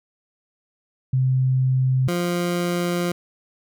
sine / 20% pulse tone pair in turn, 130 / 175.04 Hz, C3 / F3, -11 / +4 cents, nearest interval perfect fourth, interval 515 cents, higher second, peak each -16 dBFS, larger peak neither, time 1.13-2.08 / 2.08-3.12 s, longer second, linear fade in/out 5 ms, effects none

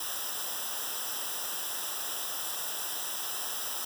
white noise with comb filter, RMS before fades -35 dBFS, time 0-3.85 s, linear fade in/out 5 ms, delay 0.45 ms, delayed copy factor -0.9, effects none

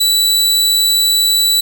sawtooth tone, 3951 Hz, B7, in tune, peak -7 dBFS, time 0-1.61 s, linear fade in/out 10 ms, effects none

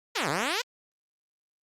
5% pulse exponential two-way sweep, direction down then up, 523 to 131.2 to 523 Hz, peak -15 dBFS, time 0.15-0.62 s, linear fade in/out 10 ms, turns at 0.29 s, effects low-pass 10000 Hz 12 dB/octave + Opus 48 kbps

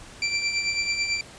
25% pulse tone with tremolo, 2349 Hz, D7, in tune, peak -17 dBFS, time 0.22-1.21 s, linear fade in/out 2 ms, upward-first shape triangle, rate 9.1 Hz, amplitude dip 60%, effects pink hiss -45 dBFS RMS until 1.38 s + resampled to 22050 Hz

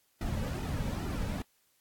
brown noise with flanger, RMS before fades -34 dBFS, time 0.21-1.42 s, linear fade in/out 2 ms, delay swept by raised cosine 1.8 to 2.9 ms, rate 2.4 Hz, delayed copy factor -0.7, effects white hiss -71 dBFS RMS until 1.8 s + AAC 64 kbps

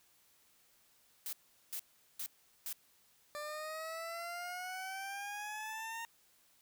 blue noise bursts, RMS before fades -41 dBFS, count 4, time 1.26-2.728 s, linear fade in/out 0 ms, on 67 ms, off 400 ms
20% pulse exponential sweep, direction up, 590 to 925 Hz, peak -36 dBFS, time 3.35-6.05 s, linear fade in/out 0 ms
effects white hiss -69 dBFS RMS until 6.61 s

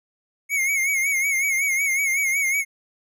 square tone with vibrato, 2189 Hz, C#7, 22 cents flat, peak -20 dBFS, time 0.49-2.65 s, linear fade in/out 50 ms, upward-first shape sine, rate 5.4 Hz, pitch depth 72 cents each way, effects none

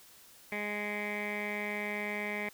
15% pulse tone with low-pass filter, 207.7 Hz, G#3, in tune, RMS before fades -36 dBFS, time 0.52-2.49 s, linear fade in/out 2 ms, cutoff 2200 Hz, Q 7, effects white hiss -57 dBFS RMS until 2.53 s

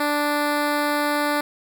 10% pulse tone with notch filter, 293.7 Hz, D4, in tune, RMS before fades -22 dBFS, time 0-1.41 s, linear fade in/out 5 ms, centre 6600 Hz, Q 1.4, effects none

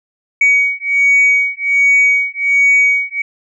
sine beating tone pair, 2250 / 2251.3 Hz, C#7 / C#7, +25 / +26 cents, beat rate 1.3 Hz, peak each -11 dBFS, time 0.41-3.22 s, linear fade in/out 5 ms, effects tanh soft clip ceiling -4 dBFS

